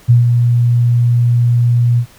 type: tone with ADSR envelope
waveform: sine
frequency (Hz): 120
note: B2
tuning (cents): -49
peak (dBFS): -3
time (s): 0.08-2.06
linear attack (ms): 22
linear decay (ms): 140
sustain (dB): -5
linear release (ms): 76
effects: pink hiss -44 dBFS RMS until 2.18 s